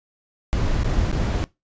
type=noise with dropouts; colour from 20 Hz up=brown; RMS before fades=-21 dBFS; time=0.53-1.44 s; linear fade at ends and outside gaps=0 ms; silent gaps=0.833-0.845 / 1.114-1.127 s; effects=noise-tail reverb RT60 0.2 s tail -20 dB re dry + resampled to 16000 Hz